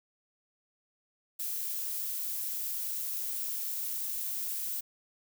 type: noise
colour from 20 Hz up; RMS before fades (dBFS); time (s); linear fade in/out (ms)
violet; -35; 1.39-4.81; 10
effects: none